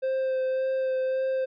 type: tone with vibrato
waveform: triangle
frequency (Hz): 523.3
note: C5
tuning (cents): 0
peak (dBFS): -22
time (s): 0.02-1.46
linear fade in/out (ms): 20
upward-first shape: sine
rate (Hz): 1.8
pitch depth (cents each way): 13
effects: resampled to 11025 Hz